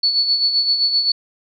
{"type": "tone with tremolo", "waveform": "sine", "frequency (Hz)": 4435, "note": "C#8", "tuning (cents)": 0, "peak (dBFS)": -12, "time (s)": [0.03, 1.12], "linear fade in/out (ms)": 5, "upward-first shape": "sine", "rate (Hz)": 7.7, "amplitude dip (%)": 55, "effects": []}